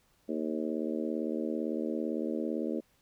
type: harmonic tone with a mistuned harmonic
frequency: 77.8 Hz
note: D#2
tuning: in tune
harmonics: 3 / 4 / 5 / 6 / 7 / 8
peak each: -35 / -35 / -38 / -40 / -40 / -46 dBFS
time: 0.28-2.81 s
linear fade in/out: 20 ms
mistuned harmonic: 8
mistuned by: +16 cents
effects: pink hiss -69 dBFS RMS until 3.01 s